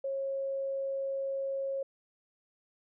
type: tone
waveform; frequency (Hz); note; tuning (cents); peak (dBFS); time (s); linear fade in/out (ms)
sine; 544; C#5; -33; -31; 0.04-1.83; 5
effects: none